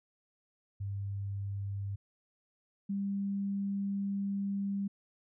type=tone pair in turn; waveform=sine; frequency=99.5 / 198.58 Hz; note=G2 / G3; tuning=+26 / +23 cents; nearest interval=octave; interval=1197 cents; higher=second; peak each=-34 / -31 dBFS; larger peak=second; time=0.8-1.96 / 2.89-4.88 s; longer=second; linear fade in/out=10 ms; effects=none